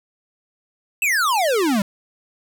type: exponential sweep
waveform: square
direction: down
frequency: 2724 to 189.1 Hz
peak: -17 dBFS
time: 1.02-1.82 s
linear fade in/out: 2 ms
effects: none